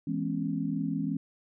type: chord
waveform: sine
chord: C# minor seventh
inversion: first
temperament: equal with one note detuned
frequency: 164.81 / 207.7 / 246.9 / 272.6 Hz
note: E3 / G#3 / B3 / C#4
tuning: 0 / 0 / 0 / -29 cents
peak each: -33 / -34 / -37 / -32 dBFS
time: 0.07-1.17 s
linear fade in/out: 5 ms
effects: none